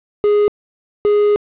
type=tone pair in turn; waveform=triangle; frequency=414.8 / 414.8 Hz; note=G#4 / G#4; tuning=-2 / -2 cents; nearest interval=unison; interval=0 cents; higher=neither; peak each=-8 dBFS; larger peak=neither; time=0.24-0.48 / 1.05-1.36 s; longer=second; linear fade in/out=0 ms; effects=resampled to 8000 Hz + 7-bit